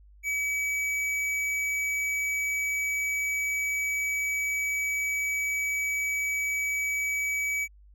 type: tone with hard clipping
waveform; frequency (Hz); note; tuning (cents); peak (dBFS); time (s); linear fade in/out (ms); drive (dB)
sine; 2282; C#7; +50; -28; 0.23-7.68; 50; 11
effects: added 50 Hz sine -51 dBFS peak until 7.94 s